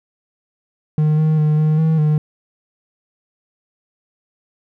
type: tone with pitch steps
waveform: triangle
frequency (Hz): 153 / 156.1 / 152.3 / 154.5 / 159.6 / 152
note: D#3 / D#3 / D#3 / D#3 / D#3 / D#3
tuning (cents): -29 / +6 / -37 / -12 / +44 / -40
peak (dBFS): -10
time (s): 0.98-2.18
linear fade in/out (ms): 2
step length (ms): 200
effects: none